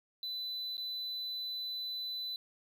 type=tone with dropouts; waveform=triangle; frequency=4000 Hz; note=B7; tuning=21 cents sharp; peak=-35 dBFS; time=0.23-2.36 s; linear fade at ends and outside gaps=1 ms; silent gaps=0.769-0.779 s; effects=none